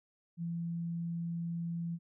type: tone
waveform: sine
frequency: 169 Hz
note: E3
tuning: 43 cents sharp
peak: -34 dBFS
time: 0.37-1.99 s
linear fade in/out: 50 ms
effects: none